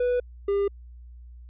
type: tone pair in turn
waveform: triangle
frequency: 492.4 / 400.6 Hz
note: B4 / G4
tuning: -5 / +38 cents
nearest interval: major third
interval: 357 cents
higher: first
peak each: -19 dBFS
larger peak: neither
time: 0-0.2 / 0.48-0.68 s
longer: neither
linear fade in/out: 5 ms
effects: added 60 Hz sine -42 dBFS peak until 1.49 s + resampled to 8000 Hz